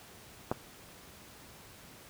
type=clicks; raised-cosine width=1 ms; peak=-15 / -26 dBFS; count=2; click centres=0.515 / 0.523 s; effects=pink hiss -53 dBFS RMS until 2.09 s + high-pass 60 Hz 12 dB/octave